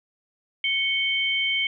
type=tone pair together; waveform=sine; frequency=2217 / 3117 Hz; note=C#7 / G7; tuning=0 / -11 cents; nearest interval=tritone; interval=589 cents; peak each=-24 dBFS; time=0.64-1.67 s; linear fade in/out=2 ms; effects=none